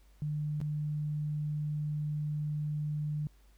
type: tone with dropouts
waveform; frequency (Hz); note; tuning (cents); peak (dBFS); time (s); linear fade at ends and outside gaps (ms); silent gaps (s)
sine; 150; D3; +37; -31; 0.22-3.27; 0; 0.603-0.614
effects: added 50 Hz sine -58 dBFS peak until 3.57 s + pink hiss -69 dBFS RMS until 3.57 s